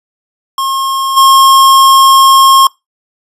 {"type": "tone with level steps", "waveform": "square", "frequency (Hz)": 1076, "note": "C6", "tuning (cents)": 48, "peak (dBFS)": [-12, -3], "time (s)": [0.58, 2.67], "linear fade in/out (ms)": 2, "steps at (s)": 1.16, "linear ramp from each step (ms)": 20, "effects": ["noise-tail reverb RT60 0.2 s tail -24 dB re dry", "resampled to 32000 Hz"]}